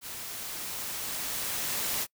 white noise with level ramp, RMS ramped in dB -40 to -30 dBFS, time 0.01-2.07 s, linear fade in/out 50 ms, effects noise-tail reverb RT60 0.1 s tail -25 dB re dry

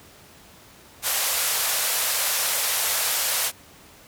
white band-pass noise, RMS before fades -24 dBFS, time 1.02-3.52 s, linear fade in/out 50 ms, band 470 to 15000 Hz, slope 48 dB/octave, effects pink hiss -49 dBFS RMS until 4.07 s + high-pass 60 Hz 12 dB/octave

